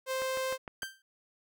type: tone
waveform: sawtooth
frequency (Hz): 523.3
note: C5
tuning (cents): 0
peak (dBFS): -27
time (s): 0.06-0.58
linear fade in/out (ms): 50
type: click train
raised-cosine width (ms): 0.5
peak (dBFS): -26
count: 5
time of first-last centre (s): 0.22-0.831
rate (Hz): 6.55
type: tone with exponential decay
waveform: sawtooth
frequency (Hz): 1568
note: G6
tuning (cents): 0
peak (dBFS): -29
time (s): 0.82-1.02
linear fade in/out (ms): 2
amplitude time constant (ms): 43
effects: none